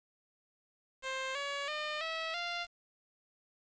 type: tone with pitch steps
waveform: 10% pulse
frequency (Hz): 527 / 564.8 / 605.4 / 648.8 / 695.4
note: C5 / C#5 / D#5 / E5 / F5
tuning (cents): +12 / +32 / -48 / -28 / -8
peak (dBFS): -27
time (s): 1.02-2.67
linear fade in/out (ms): 50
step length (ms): 330
effects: resampled to 16000 Hz + 9-bit